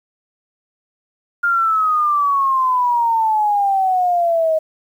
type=exponential sweep; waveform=sine; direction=down; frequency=1413 to 627 Hz; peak=-13 dBFS; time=1.43-4.59 s; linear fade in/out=10 ms; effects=8-bit